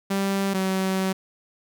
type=tone pair in turn; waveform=sawtooth; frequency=196 / 189.76 Hz; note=G3 / F#3; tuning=0 / +44 cents; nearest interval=minor second; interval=56 cents; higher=first; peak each=-18 dBFS; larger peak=neither; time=0.1-0.54 / 0.54-1.13 s; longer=second; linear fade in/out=10 ms; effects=none